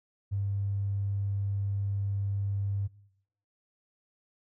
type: tone with tanh clipping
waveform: triangle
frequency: 99.6 Hz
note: G2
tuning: 28 cents sharp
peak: -27 dBFS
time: 0.31-2.88 s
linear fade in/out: 20 ms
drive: 2 dB
effects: noise-tail reverb RT60 0.8 s tail -23 dB re dry